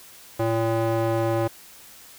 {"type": "tone with band-pass filter", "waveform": "square", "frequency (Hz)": 113.6, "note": "A#2", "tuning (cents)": -44, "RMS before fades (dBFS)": -23, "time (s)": [0.39, 1.48], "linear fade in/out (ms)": 10, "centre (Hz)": 560, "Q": 1.1, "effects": ["white hiss -47 dBFS RMS until 2.18 s"]}